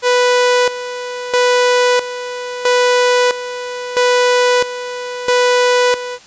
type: tone with tremolo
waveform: sawtooth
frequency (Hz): 493.9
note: B4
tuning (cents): 0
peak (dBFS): -6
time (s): 0.02-6.19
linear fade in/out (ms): 50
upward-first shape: square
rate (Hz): 0.76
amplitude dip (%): 75
effects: white hiss -41 dBFS RMS until 6.26 s + resampled to 16000 Hz